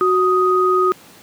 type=tone pair together; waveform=sine; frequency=369.9 / 1248 Hz; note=F#4 / D#6; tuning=0 / +5 cents; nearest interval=octave + major sixth; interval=2105 cents; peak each=-15 dBFS; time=0.01-0.92 s; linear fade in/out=0 ms; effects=pink hiss -44 dBFS RMS until 1.22 s + high-pass 150 Hz 12 dB/octave